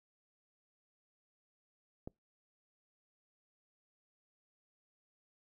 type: click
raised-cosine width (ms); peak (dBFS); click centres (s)
2; -29; 2.075
effects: noise-tail reverb RT60 0.2 s tail -26 dB re dry